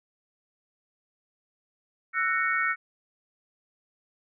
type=chord; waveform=sine; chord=F# dominant seventh; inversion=third; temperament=just; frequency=1332 / 1480 / 1850 / 2220 Hz; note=E6 / F#6 / A#6 / C#7; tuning=+18 / 0 / -14 / +2 cents; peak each=-29 dBFS; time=2.13-2.76 s; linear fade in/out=50 ms; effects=none